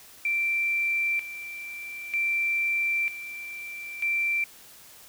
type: tone with tremolo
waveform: sine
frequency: 2349 Hz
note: D7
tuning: in tune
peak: -23 dBFS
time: 0.25-4.44 s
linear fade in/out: 2 ms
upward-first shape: square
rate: 0.53 Hz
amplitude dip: 75%
effects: white hiss -50 dBFS RMS until 5.08 s